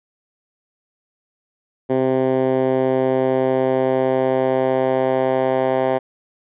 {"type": "tone with band-pass filter sweep", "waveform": "10% pulse", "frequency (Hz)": 130.81, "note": "C3", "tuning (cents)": 0, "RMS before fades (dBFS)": -18, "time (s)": [1.89, 5.99], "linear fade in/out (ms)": 20, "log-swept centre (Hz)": [380, 640], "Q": 1.2, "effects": ["resampled to 8000 Hz"]}